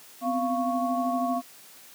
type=tone cluster; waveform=sine; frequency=252.2 / 264.9 / 693 / 1108 Hz; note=B3 / C4 / F5 / C#6; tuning=+36 / +22 / -14 / -1 cents; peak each=-28 / -35 / -27 / -32 dBFS; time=0.21-1.42 s; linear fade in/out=50 ms; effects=white hiss -50 dBFS RMS until 1.94 s + high-pass 150 Hz 12 dB/octave